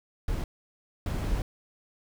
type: noise bursts at uneven times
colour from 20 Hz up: brown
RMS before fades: -29 dBFS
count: 2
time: 0.28-0.44 / 1.06-1.42 s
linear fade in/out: 2 ms
effects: none